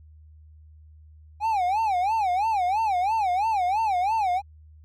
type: tone with vibrato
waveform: triangle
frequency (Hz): 801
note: G5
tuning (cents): +37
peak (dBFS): -19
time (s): 1.4-4.42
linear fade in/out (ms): 50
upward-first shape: sine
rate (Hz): 3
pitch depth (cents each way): 210
effects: added 77 Hz sine -47 dBFS peak until 4.84 s